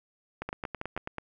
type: two click trains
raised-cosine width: 0.5 ms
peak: -19 / -19 dBFS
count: 4 / 8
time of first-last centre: 0.49-0.976 / 0.42-1.183 s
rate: 6.17 / 9.17 Hz
effects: none